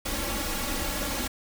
pink noise with comb filter, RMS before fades -30 dBFS, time 0.05-1.28 s, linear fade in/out 10 ms, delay 3.6 ms, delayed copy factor +0.9, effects none

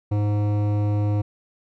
sine tone with hard clipping, 103.83 Hz, G#2, in tune, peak -21 dBFS, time 0.11-1.22 s, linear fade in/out 10 ms, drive 14 dB, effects none

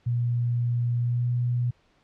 sine tone with pitch glide, 120 to 121.89 Hz, B2 to B2, -49 to -22 cents, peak -22 dBFS, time 0.06-1.71 s, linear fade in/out 10 ms, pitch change +27 cents, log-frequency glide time 0.99-1.29 s, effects pink hiss -64 dBFS RMS until 2.03 s + low-pass 4000 Hz 12 dB/octave

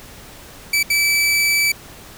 sawtooth tone bursts at uneven times, 2309 Hz, D7, 30 cents flat, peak -11 dBFS, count 2, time 0.73-0.83 / 0.9-1.72 s, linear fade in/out 5 ms, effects pink hiss -40 dBFS RMS until 2.17 s

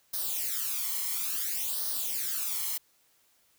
blue noise with flanger, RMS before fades -32 dBFS, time 0.13-2.78 s, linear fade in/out 10 ms, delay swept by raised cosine 0.2 to 0.97 ms, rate 0.58 Hz, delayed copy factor +0.75, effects white hiss -67 dBFS RMS until 3.58 s

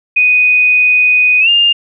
sine tone with pitch glide, 2489 to 2810 Hz, D#7 to F7, 0 to +10 cents, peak -6 dBFS, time 0.16-1.73 s, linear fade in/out 10 ms, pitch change +210 cents, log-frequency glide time 1.4-1.49 s, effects none

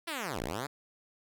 5% pulse linear two-way sweep, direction down then up, 348.4 to 46.25 to 150.7 Hz, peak -23 dBFS, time 0.07-0.67 s, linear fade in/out 10 ms, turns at 0.42 s, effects none

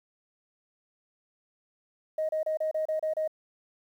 sine tone bursts, 626 Hz, D#5, 10 cents sharp, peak -25 dBFS, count 8, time 2.18-3.277 s, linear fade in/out 5 ms, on 110 ms, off 31 ms, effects tanh soft clip ceiling -21 dBFS + 10-bit

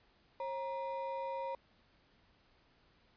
triangle ring-modulated tone, 741 Hz, F#5, 2 cents sharp, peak -32 dBFS, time 0.4-1.55 s, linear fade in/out 2 ms, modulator 202 Hz, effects pink hiss -69 dBFS RMS until 3.16 s + resampled to 11025 Hz

